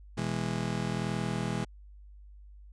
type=chord; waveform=35% pulse; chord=E major; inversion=second; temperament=just; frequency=123.61 / 164.81 / 206 Hz; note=B2 / E3 / G#3; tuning=+2 / 0 / -14 cents; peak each=-33 dBFS; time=0.17-1.65 s; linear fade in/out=10 ms; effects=added 50 Hz sine -48 dBFS peak until 2.72 s + resampled to 22050 Hz